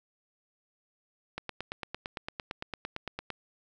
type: click train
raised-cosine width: 0.3 ms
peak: -19 dBFS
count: 18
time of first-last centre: 1.38-3.303 s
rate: 8.84 Hz
effects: none